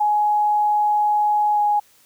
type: tone with pitch glide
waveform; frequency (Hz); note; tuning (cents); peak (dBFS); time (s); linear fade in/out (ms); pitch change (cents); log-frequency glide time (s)
sine; 838 to 831.3; G#5 to G#5; +15 to +1; -15; 0-1.8; 10; -14; 1.54-1.59
effects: white hiss -55 dBFS RMS until 2.05 s